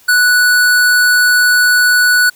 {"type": "tone", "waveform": "square", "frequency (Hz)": 1478, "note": "F#6", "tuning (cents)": -2, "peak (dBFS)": -8, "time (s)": [0.08, 2.3], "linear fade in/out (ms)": 10, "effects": ["white hiss -46 dBFS RMS until 2.35 s"]}